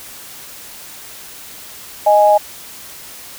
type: tone pair together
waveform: sine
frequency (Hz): 619.9 / 830.6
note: D#5 / G#5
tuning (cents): -7 / 0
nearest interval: perfect fourth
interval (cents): 507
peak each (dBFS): -10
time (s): 2.06-2.38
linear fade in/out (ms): 10
effects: white hiss -35 dBFS RMS until 3.38 s